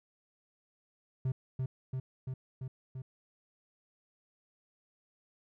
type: tone with echo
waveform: triangle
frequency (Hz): 130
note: C3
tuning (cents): -11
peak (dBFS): -27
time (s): 1.25-1.32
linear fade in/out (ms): 5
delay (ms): 340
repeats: 5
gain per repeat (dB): -2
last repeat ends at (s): 3.02
effects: none